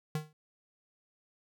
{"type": "tone with exponential decay", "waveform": "square", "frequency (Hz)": 153.5, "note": "D#3", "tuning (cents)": -23, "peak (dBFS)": -29, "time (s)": [0.15, 0.33], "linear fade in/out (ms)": 2, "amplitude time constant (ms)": 38, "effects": []}